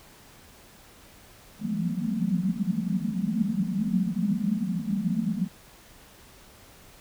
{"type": "band-pass noise", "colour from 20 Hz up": "white", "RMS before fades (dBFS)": -27, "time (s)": [1.59, 5.49], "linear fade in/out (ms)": 50, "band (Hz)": [170, 230], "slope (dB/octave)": 96, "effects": ["pink hiss -52 dBFS RMS until 7 s"]}